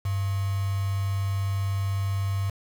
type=tone with quantisation; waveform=sine; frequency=98 Hz; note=G2; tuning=in tune; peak=-24 dBFS; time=0.05-2.5 s; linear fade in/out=5 ms; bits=6; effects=none